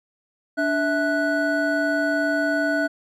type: tone cluster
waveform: triangle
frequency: 291.3 / 654 / 1479 Hz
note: D4 / E5 / F#6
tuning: -14 / -14 / -1 cents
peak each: -22 dBFS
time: 0.57-2.88 s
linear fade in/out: 20 ms
effects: none